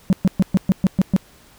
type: tone bursts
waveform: sine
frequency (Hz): 188.3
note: F#3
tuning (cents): +31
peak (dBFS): -8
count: 8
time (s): 0.1-1.164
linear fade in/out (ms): 0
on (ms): 28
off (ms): 120
effects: tanh soft clip ceiling -9 dBFS + pink hiss -50 dBFS RMS until 1.58 s